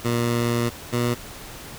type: tone pair in turn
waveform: 15% pulse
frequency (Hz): 118.6 / 120.53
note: A#2 / B2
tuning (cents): +30 / -42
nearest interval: unison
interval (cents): 28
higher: second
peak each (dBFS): -14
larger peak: neither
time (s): 0.04-0.7 / 0.92-1.15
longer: first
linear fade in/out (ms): 20
effects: pink hiss -39 dBFS RMS until 1.78 s